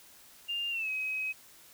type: tone with pitch glide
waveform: sine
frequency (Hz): 2801 to 2539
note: F7 to D#7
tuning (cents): +4 to +34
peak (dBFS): -31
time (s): 0.48-1.33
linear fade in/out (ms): 20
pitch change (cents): -170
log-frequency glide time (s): 0.7-0.9
effects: white hiss -56 dBFS RMS until 1.73 s